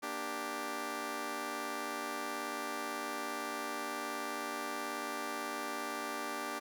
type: chord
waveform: 10% pulse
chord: G minor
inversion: first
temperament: just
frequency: 235.2 / 294 / 392 Hz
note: Bb3 / D4 / G4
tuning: +16 / +2 / 0 cents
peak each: -37 / -33 / -34 dBFS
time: 0.02-6.6 s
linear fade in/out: 20 ms
effects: none